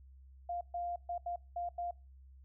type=tone bursts at uneven times; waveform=sine; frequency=698.5 Hz; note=F5; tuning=in tune; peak=-35 dBFS; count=6; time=0.49-0.61 / 0.74-0.96 / 1.09-1.18 / 1.26-1.36 / 1.56-1.69 / 1.78-1.91 s; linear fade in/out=5 ms; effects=noise-tail reverb RT60 0.3 s tail -25 dB re dry + added 66 Hz sine -54 dBFS peak until 2.44 s